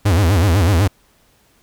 45% pulse tone with vibrato, 91.9 Hz, F#2, 11 cents flat, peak -11 dBFS, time 0.05-0.88 s, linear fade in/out 10 ms, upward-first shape sine, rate 8 Hz, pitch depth 230 cents each way, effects pink hiss -56 dBFS RMS until 1.62 s

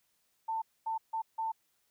sine tone bursts at uneven times, 893 Hz, A5, 25 cents sharp, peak -31 dBFS, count 4, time 0.48-0.62 / 0.86-0.98 / 1.13-1.22 / 1.38-1.52 s, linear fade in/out 10 ms, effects white hiss -75 dBFS RMS until 1.9 s

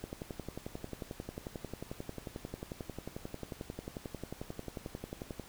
click train, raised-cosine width 2 ms, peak -26 dBFS, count 61, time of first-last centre 0.04-5.397 s, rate 11.2 Hz, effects pink hiss -54 dBFS RMS until 5.48 s

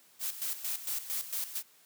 blue noise with tremolo, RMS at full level -34 dBFS, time 0.19-1.63 s, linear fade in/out 50 ms, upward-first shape square, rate 4.4 Hz, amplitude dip 70%, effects white hiss -62 dBFS RMS until 1.85 s + high-pass 150 Hz 12 dB/octave

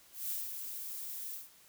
violet noise with ADSR envelope, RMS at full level -36 dBFS, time 0.12-1.5 s, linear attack 180 ms, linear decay 180 ms, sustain -6 dB, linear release 170 ms, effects white hiss -61 dBFS RMS until 1.68 s

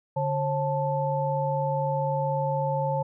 sine tone cluster, 144.4 / 539 / 878 Hz, D3 / C#5 / A5, -29 / -49 / -4 cents, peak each -28 / -28 / -28 dBFS, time 0.16-3.03 s, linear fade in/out 10 ms, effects none

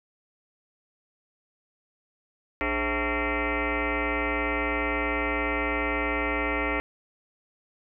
sine tone with frequency modulation, 891 Hz, A5, 22 cents sharp, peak -24 dBFS, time 2.61-6.8 s, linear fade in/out 0 ms, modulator 237 Hz, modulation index 6.3, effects none

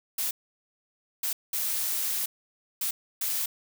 blue noise bursts at uneven times, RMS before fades -29 dBFS, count 5, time 0.18-0.31 / 1.23-1.33 / 1.53-2.26 / 2.81-2.91 / 3.21-3.46 s, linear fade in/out 5 ms, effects none

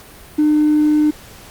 sine tone with hard clipping, 301.9 Hz, D4, 48 cents sharp, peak -11 dBFS, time 0.38-1.11 s, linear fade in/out 10 ms, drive 1 dB, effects pink hiss -40 dBFS RMS until 1.5 s + Opus 48 kbps

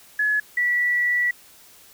sine tone pair in turn, 1700 / 1950.6 Hz, G#6 / B6, +40 / -22 cents, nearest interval major second, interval 238 cents, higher second, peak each -18 dBFS, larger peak neither, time 0.19-0.4 / 0.57-1.31 s, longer second, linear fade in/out 5 ms, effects white hiss -50 dBFS RMS until 1.93 s

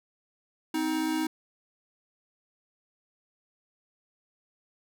square tone pair together, 258.4 / 315.3 Hz, C4 / D#4, -21 / +23 cents, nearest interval minor third, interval 344 cents, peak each -34 / -28 dBFS, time 0.74-1.27 s, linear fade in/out 5 ms, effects 11-bit

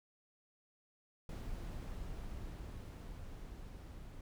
brown noise with level ramp, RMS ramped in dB -43 to -50 dBFS, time 1.29-4.21 s, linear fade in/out 2 ms, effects none

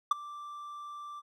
triangle tone with ADSR envelope, 1174.7 Hz, D6, in tune, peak -17 dBFS, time 0.11-1.22 s, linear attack 5 ms, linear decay 15 ms, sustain -22 dB, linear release 36 ms, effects none

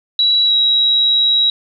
sine tone with pitch glide, 3909 to 3860 Hz, B7 to B7, -19 to -40 cents, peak -10 dBFS, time 0.19-1.5 s, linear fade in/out 2 ms, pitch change -21 cents, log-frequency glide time 0.45-0.53 s, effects none

